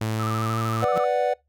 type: tone with pitch glide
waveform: sawtooth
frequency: 110 to 112.64 Hz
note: A2 to A2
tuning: 0 to +41 cents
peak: -20 dBFS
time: 0.01-0.85 s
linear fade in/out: 5 ms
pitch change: +41 cents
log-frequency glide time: 0.3-0.55 s
type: tone with vibrato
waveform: sine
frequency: 1244.5 Hz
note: D#6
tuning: in tune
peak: -28 dBFS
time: 0.19-1.05 s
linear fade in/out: 10 ms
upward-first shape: square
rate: 13 Hz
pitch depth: 74 cents each way
type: chord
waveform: triangle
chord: B minor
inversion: none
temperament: equal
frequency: 493.9 / 587.3 / 740 Hz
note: B4 / D5 / F#5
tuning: 0 / 0 / 0 cents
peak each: -22 dBFS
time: 0.82-1.34 s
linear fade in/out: 10 ms
type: tone with exponential growth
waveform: sawtooth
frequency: 174.61 Hz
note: F3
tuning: in tune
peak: -22 dBFS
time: 0.91-0.98 s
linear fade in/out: 0 ms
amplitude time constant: 15 ms
effects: noise-tail reverb RT60 0.2 s tail -24 dB re dry + added 71 Hz sine -67 dBFS peak until 1.48 s